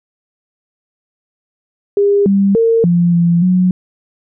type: tone with pitch steps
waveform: sine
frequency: 404 / 197.4 / 456.3 / 173.2 / 171.1 / 182.7 Hz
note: G#4 / G3 / A#4 / F3 / F3 / F#3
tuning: -48 / +12 / -37 / -14 / -35 / -22 cents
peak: -8 dBFS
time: 1.97-3.71 s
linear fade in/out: 2 ms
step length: 290 ms
effects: none